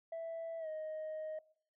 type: tone with pitch glide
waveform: sine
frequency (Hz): 659.3 to 624.1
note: E5 to D#5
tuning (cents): 0 to +5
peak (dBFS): -37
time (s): 0.12-1.39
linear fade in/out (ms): 5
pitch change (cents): -95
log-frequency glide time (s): 0.59-0.68
effects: noise-tail reverb RT60 0.6 s tail -23 dB re dry + tanh soft clip ceiling -38 dBFS